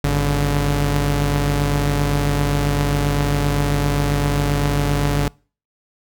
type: tone pair together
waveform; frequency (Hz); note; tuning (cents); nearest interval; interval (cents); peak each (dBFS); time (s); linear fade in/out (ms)
sawtooth; 50.36 / 143.5; G1 / D3; +47 / -40; octave + tritone; 1813; -16 / -14; 0.04-5.28; 0
effects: noise-tail reverb RT60 0.4 s tail -26 dB re dry